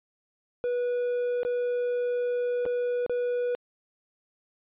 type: tone with dropouts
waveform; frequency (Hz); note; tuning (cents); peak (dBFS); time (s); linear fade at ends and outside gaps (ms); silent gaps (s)
triangle; 488.4; B4; -19; -23; 0.64-3.55; 0; 1.432-1.45 / 2.654-2.662 / 3.063-3.096
effects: resampled to 8000 Hz